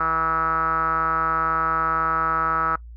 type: tone with low-pass filter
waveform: 5% pulse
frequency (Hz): 162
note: E3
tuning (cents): -30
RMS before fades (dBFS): -22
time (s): 0-2.76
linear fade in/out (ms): 5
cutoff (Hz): 1300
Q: 9.8
effects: noise-tail reverb RT60 0.1 s tail -22 dB re dry + added 58 Hz sine -37 dBFS peak until 2.96 s